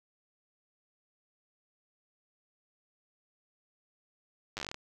slowing click train, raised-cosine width 0.2 ms, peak -20 dBFS, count 11, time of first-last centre 4.57-4.744 s, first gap 9 ms, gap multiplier 1.14, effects none

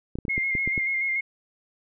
clicks, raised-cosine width 3 ms, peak -18 dBFS, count 8, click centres 0.155 / 0.187 / 0.252 / 0.282 / 0.379 / 0.552 / 0.676 / 0.778 s
sine tone with vibrato, 2134 Hz, C7, 34 cents sharp, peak -23 dBFS, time 0.29-1.21 s, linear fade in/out 10 ms, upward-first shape square, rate 6.9 Hz, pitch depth 25 cents each way
effects none

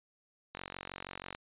click train, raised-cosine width 0.3 ms, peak -24 dBFS, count 38, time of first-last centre 0.55-1.349 s, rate 46.3 Hz, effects resampled to 8000 Hz

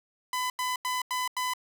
sawtooth tone bursts, 1005 Hz, B5, 30 cents sharp, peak -24 dBFS, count 5, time 0.33-1.536 s, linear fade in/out 2 ms, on 170 ms, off 89 ms, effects none

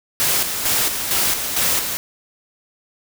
white noise with tremolo, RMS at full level -18 dBFS, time 0.2-1.97 s, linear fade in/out 0 ms, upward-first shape square, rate 2.2 Hz, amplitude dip 50%, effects none

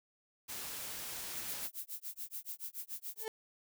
white noise, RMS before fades -43 dBFS, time 0.48-1.68 s, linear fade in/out 20 ms
violet noise with tremolo, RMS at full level -41 dBFS, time 1.33-3.27 s, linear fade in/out 50 ms, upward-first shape sine, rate 7 Hz, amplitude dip 100%
35% pulse tone with exponential growth, 440 Hz, A4, in tune, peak -32 dBFS, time 3.16-3.28 s, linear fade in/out 1 ms, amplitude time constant 24 ms
effects none

